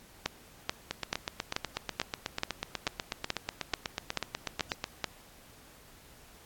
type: two click trains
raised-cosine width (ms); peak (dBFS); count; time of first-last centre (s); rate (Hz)
0.2; -14 / -11; 33 / 12; 0.91-4.841 / 0.26-5.043; 8.14 / 2.3
effects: pink hiss -56 dBFS RMS until 6.45 s + AAC 64 kbps